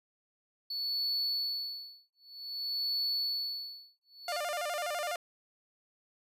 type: tone with tremolo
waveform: triangle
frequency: 4435 Hz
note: C#8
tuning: in tune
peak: -28 dBFS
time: 0.7-4.38 s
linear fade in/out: 5 ms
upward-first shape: sine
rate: 0.53 Hz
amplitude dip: 100%
type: tone with vibrato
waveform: sawtooth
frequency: 648 Hz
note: E5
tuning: 30 cents flat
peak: -29 dBFS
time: 4.28-5.16 s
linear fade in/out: 2 ms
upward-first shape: square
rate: 12 Hz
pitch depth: 140 cents each way
effects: resampled to 32000 Hz